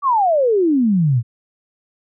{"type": "exponential sweep", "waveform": "sine", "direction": "down", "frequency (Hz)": [1174.7, 110], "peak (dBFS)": -12, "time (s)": [0.02, 1.23], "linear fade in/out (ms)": 50, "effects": []}